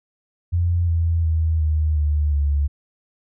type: tone with pitch steps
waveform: sine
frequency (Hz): 86.6 / 83.41 / 80.34 / 77.37 / 74.52 / 71.78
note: F2 / E2 / E2 / D#2 / D2 / D2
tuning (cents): -14 / +21 / -44 / -9 / +26 / -39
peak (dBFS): -16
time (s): 0.52-2.68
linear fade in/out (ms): 20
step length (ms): 360
effects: none